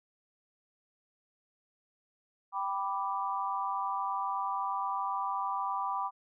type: chord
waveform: sine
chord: G major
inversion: none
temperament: equal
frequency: 784 / 987.8 / 1174.7 Hz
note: G5 / B5 / D6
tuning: 0 / 0 / 0 cents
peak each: -36 / -34 / -35 dBFS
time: 2.52-6.11 s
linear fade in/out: 50 ms
effects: none